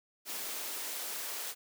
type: noise with high-pass filter sweep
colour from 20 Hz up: white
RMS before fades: -39 dBFS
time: 0.25-1.55 s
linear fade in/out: 50 ms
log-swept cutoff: 270 to 450 Hz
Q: 1
effects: none